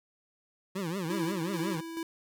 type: tone with vibrato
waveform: 25% pulse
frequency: 178.8 Hz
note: F3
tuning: 41 cents sharp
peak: -28 dBFS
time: 0.75-1.81 s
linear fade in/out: 10 ms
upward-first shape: triangle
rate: 5.6 Hz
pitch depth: 250 cents each way
type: tone with tremolo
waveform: square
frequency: 329.6 Hz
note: E4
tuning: in tune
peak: -33 dBFS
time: 1.1-2.03 s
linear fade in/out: 2 ms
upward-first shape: square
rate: 2.3 Hz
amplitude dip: 50%
effects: none